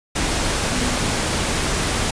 sine tone in noise, 250 Hz, B3, 21 cents sharp, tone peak -26 dBFS, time 0.72-0.97 s, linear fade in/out 10 ms, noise pink, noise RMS -21 dBFS, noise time 0.15-2.11 s, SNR -8 dB, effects resampled to 22050 Hz

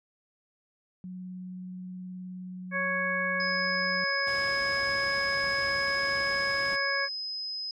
sine tone with vibrato, 183.2 Hz, F#3, 17 cents flat, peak -37 dBFS, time 1.04-4.04 s, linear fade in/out 0 ms, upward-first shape sine, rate 19 Hz, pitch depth 10 cents each way
harmonic tone, 554.4 Hz, C#5, in tune, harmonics 1 / 2 / 3 / 4, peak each -35 / -35 / -29 / -33 dBFS, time 2.71-7.09 s, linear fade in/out 50 ms
sine tone, 5060 Hz, D#8, 28 cents sharp, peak -32 dBFS, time 3.4-7.71 s, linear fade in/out 2 ms
pink noise, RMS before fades -42 dBFS, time 4.26-6.77 s, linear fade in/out 20 ms
effects high-pass 60 Hz 12 dB/octave + low-pass 8000 Hz 12 dB/octave

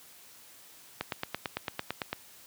click train, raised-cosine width 0.3 ms, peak -15 dBFS, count 11, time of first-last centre 1.01-2.13 s, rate 8.93 Hz, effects white hiss -54 dBFS RMS until 2.46 s + high-pass 80 Hz 12 dB/octave

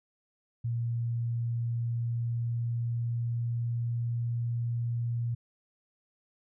sine tone with pitch glide, 117.5 to 118.18 Hz, A#2 to A#2, +14 to +24 cents, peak -28 dBFS, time 0.64-5.35 s, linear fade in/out 10 ms, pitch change +10 cents, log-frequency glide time 1.79-4.32 s, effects none

